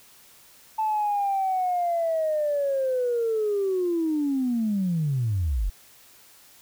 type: linear sweep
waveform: sine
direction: down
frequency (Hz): 880 to 39.75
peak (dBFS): -21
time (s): 0.78-5.7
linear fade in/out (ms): 10
effects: tanh soft clip ceiling -17 dBFS + white hiss -53 dBFS RMS until 6.61 s